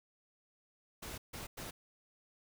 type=noise bursts at uneven times; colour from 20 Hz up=pink; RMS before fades=-45 dBFS; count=3; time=1.02-1.18 / 1.33-1.47 / 1.57-1.71 s; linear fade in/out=10 ms; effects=none